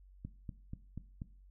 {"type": "click train", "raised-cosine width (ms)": 5, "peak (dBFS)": -29, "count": 5, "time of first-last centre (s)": [0.25, 1.219], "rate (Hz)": 4.13, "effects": ["noise-tail reverb RT60 0.4 s tail -17 dB re dry", "added 47 Hz sine -56 dBFS peak until 1.5 s"]}